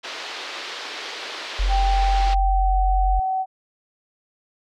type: band-pass noise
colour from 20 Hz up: white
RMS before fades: -33 dBFS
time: 0.03-2.35 s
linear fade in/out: 20 ms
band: 340 to 4400 Hz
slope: 24 dB/octave
type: tone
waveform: sine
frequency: 45.41 Hz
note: F#1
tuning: 32 cents flat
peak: -17 dBFS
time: 1.59-3.2 s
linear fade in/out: 10 ms
type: tone with pitch glide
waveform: sine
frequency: 784 to 757.3 Hz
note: G5 to F#5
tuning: 0 to +40 cents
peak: -20 dBFS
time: 1.68-3.46 s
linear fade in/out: 50 ms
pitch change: -60 cents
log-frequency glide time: 2.31-2.77 s
effects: none